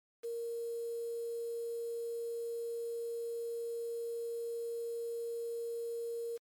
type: tone with quantisation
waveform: sine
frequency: 466.2 Hz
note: A#4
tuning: in tune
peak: -36 dBFS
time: 0.23-6.38 s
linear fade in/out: 20 ms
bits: 9
effects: MP3 96 kbps